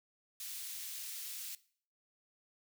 white high-pass noise, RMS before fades -44 dBFS, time 0.4-1.55 s, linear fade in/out 2 ms, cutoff 2700 Hz, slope 12 dB/octave, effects noise-tail reverb RT60 0.5 s tail -19 dB re dry

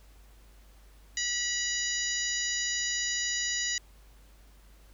harmonic tone, 974 Hz, B5, 24 cents flat, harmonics 2 / 3 / 4 / 5 / 6 / 7, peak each -34 / -38 / -37 / -37 / -37 / -33 dBFS, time 1.17-3.78 s, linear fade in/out 2 ms, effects added 50 Hz sine -53 dBFS peak until 4.93 s + pink hiss -62 dBFS RMS until 4.93 s

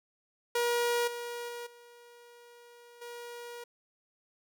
sawtooth tone with level steps, 477.7 Hz, A#4, 42 cents sharp, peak -23 / -33 / -35 / -49 / -38 dBFS, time 0.55-3.64 s, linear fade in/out 5 ms, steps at 1.07 / 1.48 / 1.66 / 3.01 s, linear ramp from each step 10 ms, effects none

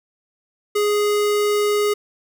square tone, 415.3 Hz, G#4, in tune, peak -17 dBFS, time 0.75-1.94 s, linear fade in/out 10 ms, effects none

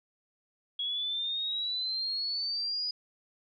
sine exponential sweep, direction up, 3322 to 4956 Hz, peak -30 dBFS, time 0.79-2.91 s, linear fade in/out 5 ms, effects none

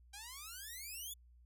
5% pulse exponential sweep, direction up, 780 to 3520 Hz, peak -36 dBFS, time 0.13-1.14 s, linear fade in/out 10 ms, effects added 60 Hz sine -60 dBFS peak until 1.45 s

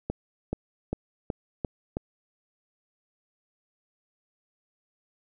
accelerating click train, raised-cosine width 2 ms, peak -15 dBFS, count 6, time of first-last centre 0.1-1.969 s, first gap 430 ms, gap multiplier 0.93, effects none

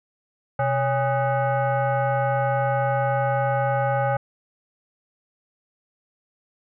sine tone with frequency modulation, 128.3 Hz, C3, 34 cents flat, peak -19 dBFS, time 0.59-4.17 s, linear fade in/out 5 ms, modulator 687 Hz, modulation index 1.5, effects none

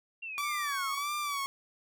sine linear sweep, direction down, 2774 to 1053 Hz, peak -37 dBFS, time 0.22-0.99 s, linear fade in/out 10 ms
sawtooth tone with vibrato, 1142 Hz, D6, 49 cents flat, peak -28 dBFS, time 0.38-1.46 s, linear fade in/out 0 ms, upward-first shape sine, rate 1.6 Hz, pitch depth 75 cents each way
effects none

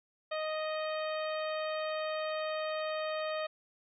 harmonic tone, 622.3 Hz, D#5, in tune, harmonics 1 / 2 / 3 / 4 / 5 / 6 / 7, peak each -34 / -40 / -44 / -46 / -48 / -50 / -51 dBFS, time 0.31-3.47 s, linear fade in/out 10 ms, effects none

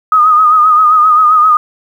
sine tone with vibrato, 1244.5 Hz, D#6, in tune, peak -4 dBFS, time 0.12-1.57 s, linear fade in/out 2 ms, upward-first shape sine, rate 7.6 Hz, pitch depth 52 cents each way, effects 7-bit

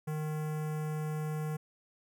square tone with notch filter, 153.8 Hz, D#3, 20 cents flat, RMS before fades -35 dBFS, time 0.07-1.57 s, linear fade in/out 10 ms, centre 4000 Hz, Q 0.55, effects none

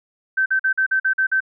sine tone bursts, 1546 Hz, G6, 24 cents flat, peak -15 dBFS, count 8, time 0.37-1.405 s, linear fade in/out 10 ms, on 90 ms, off 45 ms, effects none

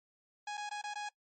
sawtooth tone with dropouts, 830.6 Hz, G#5, in tune, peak -34 dBFS, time 0.47-1.09 s, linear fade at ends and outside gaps 5 ms, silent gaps 0.572-0.576 / 0.693-0.711 / 0.816-0.838 / 0.939-0.955 s, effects noise-tail reverb RT60 0.1 s tail -22 dB re dry + MP3 32 kbps

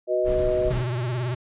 sine chord, B major, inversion second, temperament equal, 370 / 493.9 / 622.3 Hz, F#4 / B4 / D#5, 0 / 0 / 0 cents, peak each -25 / -28 / -22 dBFS, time 0.07-0.73 s, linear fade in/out 50 ms
brown noise, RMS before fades -29 dBFS, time 0.24-0.86 s, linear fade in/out 50 ms
square tone with vibrato, 123.1 Hz, B2, 5 cents flat, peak -25 dBFS, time 0.7-1.35 s, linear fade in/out 10 ms, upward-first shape triangle, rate 18 Hz, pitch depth 110 cents each way
effects resampled to 8000 Hz

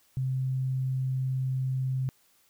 sine tone, 130.81 Hz, C3, in tune, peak -26 dBFS, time 0.17-2.09 s, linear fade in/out 0 ms, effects white hiss -65 dBFS RMS until 2.49 s

